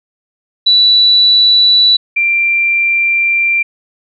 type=tone pair in turn; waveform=sine; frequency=3951 / 2366 Hz; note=B7 / D7; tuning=0 / +12 cents; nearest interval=major sixth; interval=888 cents; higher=first; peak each=-5 / -9 dBFS; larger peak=first; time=0.66-1.97 / 2.16-3.63 s; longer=second; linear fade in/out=10 ms; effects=none